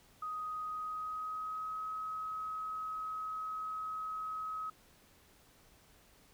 sine tone with pitch glide, 1251 to 1274.3 Hz, D#6 to D#6, +9 to +41 cents, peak -37 dBFS, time 0.22-4.7 s, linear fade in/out 5 ms, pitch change +32 cents, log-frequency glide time 0.67-1.84 s, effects pink hiss -64 dBFS RMS until 6.33 s

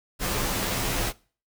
pink noise with comb filter, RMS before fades -27 dBFS, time 0.19-1.13 s, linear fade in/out 50 ms, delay 13 ms, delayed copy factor -0.7, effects noise-tail reverb RT60 0.4 s tail -22 dB re dry

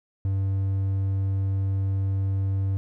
triangle tone, 97 Hz, G2, 18 cents flat, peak -20 dBFS, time 0.25-2.77 s, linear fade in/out 0 ms, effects none

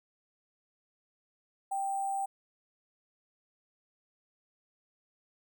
sine tone with sample-and-hold, 784 Hz, G5, in tune, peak -30 dBFS, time 1.71-2.26 s, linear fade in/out 10 ms, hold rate 8820 Hz, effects none

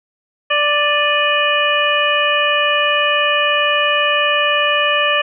harmonic tone with a mistuned harmonic, 587.3 Hz, D5, in tune, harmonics 1 / 2 / 3 / 4 / 5, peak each -19 / -19 / -19 / -19 / -19 dBFS, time 0.5-5.22 s, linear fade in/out 10 ms, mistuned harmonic 4, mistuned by +83 cents, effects none

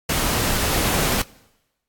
pink noise, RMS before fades -21 dBFS, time 0.09-1.22 s, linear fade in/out 5 ms, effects noise-tail reverb RT60 1.0 s tail -23 dB re dry + AAC 64 kbps

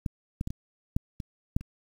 clicks, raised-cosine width 5 ms, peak -16 / -17 / -20 / -22 / -13 / -23 / -12 / -29 dBFS, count 8, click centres 0.062 / 0.411 / 0.474 / 0.505 / 0.965 / 1.202 / 1.565 / 1.61 s, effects 8-bit

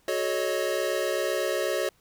square chord, D# half-diminished seventh, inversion first, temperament equal with one note detuned, 370 / 432.2 / 554.4 / 622.3 Hz, F#4 / A4 / C#5 / D#5, 0 / -31 / 0 / 0 cents, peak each -32 / -33 / -30 / -32 dBFS, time 0.08-1.89 s, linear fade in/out 2 ms, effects pink hiss -64 dBFS RMS until 2 s

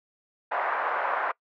pink band-pass noise, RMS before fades -28 dBFS, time 0.51-1.32 s, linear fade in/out 10 ms, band 650 to 1600 Hz, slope 24 dB/octave, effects noise-tail reverb RT60 0.1 s tail -23 dB re dry

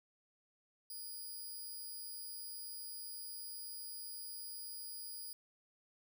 5% pulse tone, 4897 Hz, D#8, 28 cents flat, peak -38 dBFS, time 0.9-5.33 s, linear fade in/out 2 ms, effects none

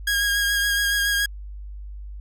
sawtooth tone with vibrato, 1635 Hz, G#6, 28 cents flat, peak -16 dBFS, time 0.07-1.26 s, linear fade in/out 5 ms, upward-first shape sine, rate 7.1 Hz, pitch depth 20 cents each way, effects added 50 Hz sine -33 dBFS peak until 2.2 s

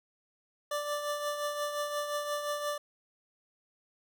25% pulse tone with tremolo, 587.3 Hz, D5, in tune, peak -26 dBFS, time 0.71-2.78 s, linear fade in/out 5 ms, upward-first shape triangle, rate 5.7 Hz, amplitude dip 55%, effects none

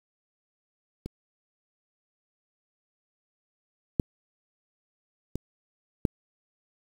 clicks, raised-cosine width 3 ms, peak -22 / -9 / -18 / -9 dBFS, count 4, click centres 1.06 / 3.998 / 5.356 / 6.052 s, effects 7-bit

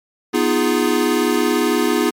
square chord, F half-diminished seventh, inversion second, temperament equal, 246.9 / 311.1 / 349.2 / 415.3 Hz, Cb4 / Eb4 / F4 / Ab4, 0 / 0 / 0 / 0 cents, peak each -21 dBFS, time 0.33-2.11 s, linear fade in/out 20 ms, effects MP3 64 kbps

